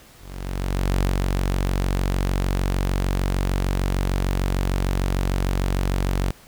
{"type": "tone with ADSR envelope", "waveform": "sawtooth", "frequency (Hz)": 46.61, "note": "F#1", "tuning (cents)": 13, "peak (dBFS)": -14, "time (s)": [0.18, 6.31], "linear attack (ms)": 820, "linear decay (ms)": 170, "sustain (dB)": -2, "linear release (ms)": 6, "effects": ["pink hiss -49 dBFS RMS until 6.47 s"]}